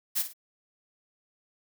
blue noise with echo, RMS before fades -27 dBFS, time 0.15-0.23 s, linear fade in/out 20 ms, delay 53 ms, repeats 2, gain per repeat -10 dB, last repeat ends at 0.336 s, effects none

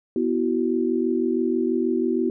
sine chord, B suspended fourth, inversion none, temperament equal with one note detuned, 246.9 / 329.6 / 375.8 Hz, B3 / E4 / F#4, 0 / 0 / +27 cents, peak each -24 dBFS, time 0.16-2.3 s, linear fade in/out 2 ms, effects none

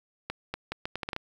accelerating click train, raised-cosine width 0.3 ms, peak -16 dBFS, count 9, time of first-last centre 0.3-1.164 s, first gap 240 ms, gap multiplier 0.75, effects 8-bit

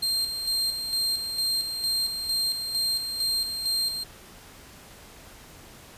40% pulse tone with tremolo, 4186 Hz, C8, in tune, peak -22 dBFS, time 0.02-4.04 s, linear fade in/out 10 ms, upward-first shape square, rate 2.2 Hz, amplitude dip 50%, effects pink hiss -48 dBFS RMS until 5.97 s + resampled to 32000 Hz

